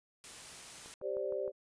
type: noise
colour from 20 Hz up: white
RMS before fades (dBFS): -49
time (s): 0.24-0.94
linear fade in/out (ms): 0
type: click train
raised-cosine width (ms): 1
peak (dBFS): -38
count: 5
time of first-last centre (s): 0.86-1.478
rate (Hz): 6.47
type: chord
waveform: sine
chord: G suspended fourth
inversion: none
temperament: equal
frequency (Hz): 392 / 523.3 / 587.3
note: G4 / C5 / D5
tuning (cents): 0 / 0 / 0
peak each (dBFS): -38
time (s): 1.01-1.52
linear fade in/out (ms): 50
effects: resampled to 22050 Hz